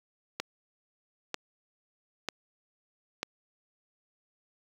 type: click train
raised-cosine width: 0.2 ms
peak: -14 dBFS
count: 4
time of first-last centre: 0.4-3.23 s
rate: 1.06 Hz
effects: high-pass 80 Hz 12 dB/octave + 7-bit